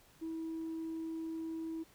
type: tone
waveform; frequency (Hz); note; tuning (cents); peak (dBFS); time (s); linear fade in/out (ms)
sine; 324.3; E4; -28; -36; 0.21-1.84; 20
effects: tanh soft clip ceiling -35 dBFS + pink hiss -64 dBFS RMS until 1.94 s